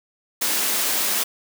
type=high-pass noise; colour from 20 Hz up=white; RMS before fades=-22 dBFS; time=0.41-1.24 s; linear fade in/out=10 ms; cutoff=180 Hz; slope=96 dB/octave; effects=none